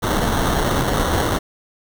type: noise with sample-and-hold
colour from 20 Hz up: pink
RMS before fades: -19 dBFS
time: 0.02-1.39 s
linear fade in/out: 20 ms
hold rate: 2450 Hz
effects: none